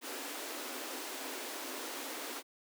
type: high-pass noise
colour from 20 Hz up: pink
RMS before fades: -42 dBFS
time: 0.01-2.43 s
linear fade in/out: 50 ms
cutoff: 250 Hz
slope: 96 dB/octave
effects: none